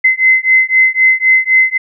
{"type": "beating tone pair", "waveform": "sine", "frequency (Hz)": [2052, 2055.9], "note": ["C7", "C7"], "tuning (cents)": [-34, -31], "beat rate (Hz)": 3.9, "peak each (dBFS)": -10, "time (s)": [0.04, 1.78], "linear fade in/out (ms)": 10, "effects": []}